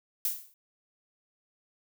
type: noise with exponential decay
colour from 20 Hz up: violet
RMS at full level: -26 dBFS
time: 0.25-0.54 s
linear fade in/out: 1 ms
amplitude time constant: 63 ms
effects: none